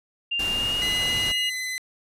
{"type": "tone with pitch glide", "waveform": "sine", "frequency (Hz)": [2793, 2867], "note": ["F7", "F7"], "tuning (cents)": [-1, 45], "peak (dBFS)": -23, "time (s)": [0.31, 1.5], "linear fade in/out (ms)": 10, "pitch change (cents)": 46, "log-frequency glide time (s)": [0.45, 0.81]}
{"type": "noise", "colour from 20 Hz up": "pink", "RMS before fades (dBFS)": -33, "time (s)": [0.39, 1.32], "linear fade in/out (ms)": 5}
{"type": "tone", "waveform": "sawtooth", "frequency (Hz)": 2023, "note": "B6", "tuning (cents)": 41, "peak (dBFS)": -24, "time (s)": [0.82, 1.78], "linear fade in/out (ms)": 0}
{"effects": ["low-pass 12000 Hz 12 dB/octave"]}